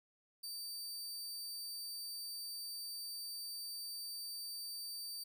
sawtooth tone, 4630 Hz, D8, 25 cents flat, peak -40 dBFS, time 0.43-5.24 s, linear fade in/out 10 ms, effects none

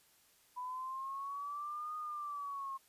sine linear two-way sweep, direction up then down, 987.8 to 1235 to 1070 Hz, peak -39 dBFS, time 0.56-2.78 s, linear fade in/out 20 ms, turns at 1.96 s, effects white hiss -68 dBFS RMS until 2.88 s + resampled to 32000 Hz

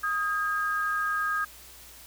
sine tone pair together, 1248 / 1618.9 Hz, D#6 / G#6, +5 / -45 cents, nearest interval perfect fourth, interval 450 cents, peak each -28 dBFS, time 0.03-1.45 s, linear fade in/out 10 ms, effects added 60 Hz sine -56 dBFS peak until 2.06 s + white hiss -49 dBFS RMS until 2.06 s

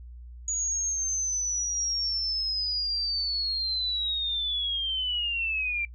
sine linear sweep, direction down, 6780 to 2349 Hz, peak -26 dBFS, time 0.48-5.85 s, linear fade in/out 2 ms, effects noise-tail reverb RT60 0.1 s tail -23 dB re dry + added 60 Hz sine -41 dBFS peak until 5.94 s

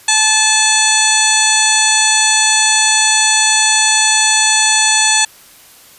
harmonic tone, 869 Hz, A5, 22 cents flat, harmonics 1 / 2 / 3 / 4 / 5 / 7 / 8 / 9 / 10, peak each -18 / -18 / -18 / -18 / -18 / -18 / -18 / -18 / -18 dBFS, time 0.08-5.25 s, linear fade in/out 5 ms, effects white hiss -42 dBFS RMS until 5.98 s + resampled to 32000 Hz

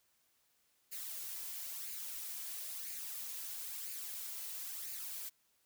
blue noise with flanger, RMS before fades -44 dBFS, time 0.91-5.3 s, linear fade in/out 20 ms, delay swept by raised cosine 0.43 to 3.03 ms, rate 1 Hz, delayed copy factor +0.5, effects white hiss -75 dBFS RMS until 5.65 s

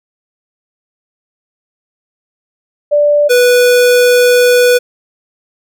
sine / square tone pair in turn, 587 / 491.7 Hz, D5 / B4, -1 / -8 cents, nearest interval minor third, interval 307 cents, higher first, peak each -6 dBFS, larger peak neither, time 2.91-3.29 / 3.29-4.79 s, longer second, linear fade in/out 20 ms, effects none

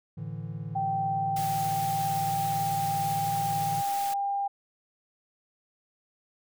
triangle chord, A suspended fourth, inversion none, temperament equal, 110 / 146.83 / 164.81 Hz, A2 / D3 / E3, 0 / 0 / 0 cents, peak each -36 dBFS, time 0.17-3.82 s, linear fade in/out 10 ms
sine tone with pitch glide, 779 to 798.6 Hz, G5 to G5, -11 to +32 cents, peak -26 dBFS, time 0.75-4.48 s, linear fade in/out 10 ms, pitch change +43 cents, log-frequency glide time 0.93-3.88 s
white noise, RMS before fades -39 dBFS, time 1.36-4.14 s, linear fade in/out 5 ms
effects none

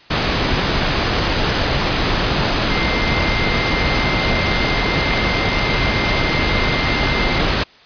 sine tone in noise, 2093 Hz, C7, in tune, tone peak -23 dBFS, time 2.71-7.41 s, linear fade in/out 10 ms, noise pink, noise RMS -17 dBFS, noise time 0.1-7.64 s, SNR -9 dB, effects white hiss -46 dBFS RMS until 7.85 s + resampled to 11025 Hz

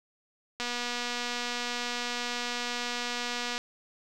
click train, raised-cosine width 0.2 ms, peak -16 dBFS, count 722, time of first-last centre 0.6-3.579 s, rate 242 Hz, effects 9-bit

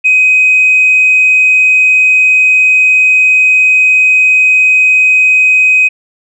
sine tone, 2517 Hz, D#7, 19 cents sharp, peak -3 dBFS, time 0.04-5.89 s, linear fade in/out 20 ms, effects tanh soft clip ceiling 0 dBFS

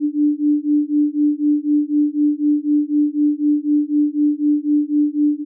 sine beating tone pair, 293.7 / 297.7 Hz, D4 / D4, 0 / +24 cents, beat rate 4 Hz, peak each -17 dBFS, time 0-5.45 s, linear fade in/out 50 ms, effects none

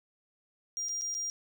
triangle tone with dropouts, 5700 Hz, F8, 34 cents sharp, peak -31 dBFS, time 0.77-1.3 s, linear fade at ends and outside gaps 0 ms, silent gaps 0.886-0.892 / 1.013-1.019 / 1.143-1.149 s, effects none

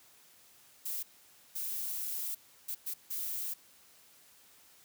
violet noise bursts at uneven times, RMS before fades -37 dBFS, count 5, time 0.85-1.03 / 1.55-2.35 / 2.68-2.75 / 2.86-2.94 / 3.1-3.54 s, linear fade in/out 10 ms, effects white hiss -61 dBFS RMS until 4.84 s + high-pass 60 Hz 12 dB/octave

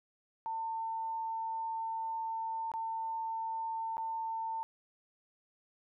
sine tone with dropouts, 899 Hz, A5, 37 cents sharp, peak -34 dBFS, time 0.46-4.63 s, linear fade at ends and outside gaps 0 ms, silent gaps 2.717-2.738 / 3.97-3.98 s, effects none

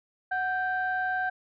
sine tone pair together, 740 / 1568 Hz, F#5 / G6, 0 / 0 cents, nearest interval octave + minor second, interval 1300 cents, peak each -28 dBFS, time 0.31-1.3 s, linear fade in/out 10 ms, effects tanh soft clip ceiling -19 dBFS

